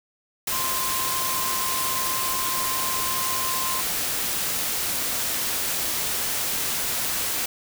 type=tone in noise; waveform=sine; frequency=1046.5 Hz; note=C6; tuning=in tune; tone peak=-29 dBFS; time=0.52-3.81 s; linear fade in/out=5 ms; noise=white; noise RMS=-26 dBFS; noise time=0.47-7.46 s; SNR=-6 dB; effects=none